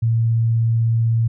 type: tone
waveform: sine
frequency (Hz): 114.5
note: A#2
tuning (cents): -31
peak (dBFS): -14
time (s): 0.02-1.28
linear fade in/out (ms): 10
effects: none